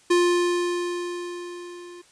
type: tone with level ramp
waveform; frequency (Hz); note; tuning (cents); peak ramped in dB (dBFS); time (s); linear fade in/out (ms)
square; 351.2; F4; +10; -16 to -41; 0.1-2.02; 10
effects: white hiss -56 dBFS RMS until 2.11 s + resampled to 22050 Hz